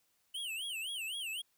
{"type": "tone with vibrato", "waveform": "square", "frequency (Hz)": 2930, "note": "F#7", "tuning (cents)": -18, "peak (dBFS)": -38, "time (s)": [0.34, 1.42], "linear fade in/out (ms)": 10, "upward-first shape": "sine", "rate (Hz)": 3.9, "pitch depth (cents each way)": 220, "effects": ["white hiss -75 dBFS RMS until 1.57 s"]}